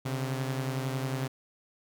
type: beating tone pair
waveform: sawtooth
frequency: 130.81 / 141.81 Hz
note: C3 / C#3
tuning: 0 / +40 cents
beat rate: 11 Hz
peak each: -27 / -33 dBFS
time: 0.05-1.28 s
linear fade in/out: 10 ms
effects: none